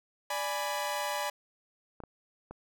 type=chord; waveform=sawtooth; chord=G# diminished; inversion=second; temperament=equal; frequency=587.3 / 830.6 / 987.8 Hz; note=D5 / G#5 / B5; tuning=0 / 0 / 0 cents; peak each=-32 dBFS; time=0.3-1.3 s; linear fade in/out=5 ms
type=clicks; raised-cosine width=1 ms; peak=-29 dBFS; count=3; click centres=2.003 / 2.037 / 2.51 s
effects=none